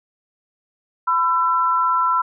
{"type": "tone pair together", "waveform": "sine", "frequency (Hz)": [1005, 1341.5], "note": ["B5", "E6"], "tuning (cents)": [30, 30], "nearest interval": "perfect fourth", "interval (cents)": 500, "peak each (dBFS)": -18, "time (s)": [1.07, 2.22], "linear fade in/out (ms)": 10, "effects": []}